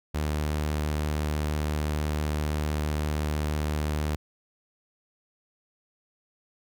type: tone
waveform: sawtooth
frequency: 75.5 Hz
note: D2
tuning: 48 cents sharp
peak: -22 dBFS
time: 0.14-4.16 s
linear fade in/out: 10 ms
effects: none